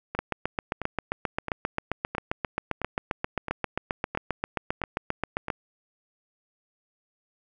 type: two click trains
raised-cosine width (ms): 0.5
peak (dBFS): -16 / -11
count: 9 / 41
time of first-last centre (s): 0.15-5.483 / 0.19-5.502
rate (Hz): 1.5 / 7.53
effects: none